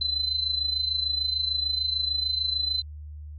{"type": "tone with amplitude modulation", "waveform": "sine", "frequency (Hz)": 4049, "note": "B7", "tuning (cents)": 42, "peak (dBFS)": -21, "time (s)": [0.01, 2.82], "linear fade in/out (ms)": 5, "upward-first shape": "sine", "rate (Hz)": 26.7, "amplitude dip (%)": 70, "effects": ["added 75 Hz sine -37 dBFS peak until 3.38 s"]}